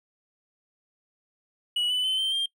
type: tone with pitch steps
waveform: triangle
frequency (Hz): 2930 / 2993 / 3058 / 3124 / 3191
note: F#7 / F#7 / G7 / G7 / G7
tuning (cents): -18 / +19 / -44 / -7 / +30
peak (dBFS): -22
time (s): 1.76-2.46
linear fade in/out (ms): 5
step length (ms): 140
effects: noise-tail reverb RT60 0.1 s tail -21 dB re dry